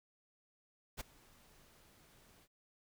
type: noise with ADSR envelope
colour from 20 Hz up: pink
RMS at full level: -41 dBFS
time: 0.97-2.48 s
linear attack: 35 ms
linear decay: 12 ms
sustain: -24 dB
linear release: 49 ms
effects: none